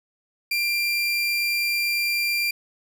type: tone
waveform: 30% pulse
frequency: 2377 Hz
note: D7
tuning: 20 cents sharp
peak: -19 dBFS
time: 0.51-2.51 s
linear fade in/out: 5 ms
effects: none